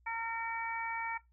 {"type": "harmonic tone", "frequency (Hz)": 457, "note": "A#4", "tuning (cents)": -34, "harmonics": [2, 3, 4, 5], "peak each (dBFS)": [-37, -44, -42, -40], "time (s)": [0.06, 1.18], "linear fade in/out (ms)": 10, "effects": ["noise-tail reverb RT60 0.2 s tail -19 dB re dry", "added 60 Hz sine -64 dBFS peak until 1.32 s"]}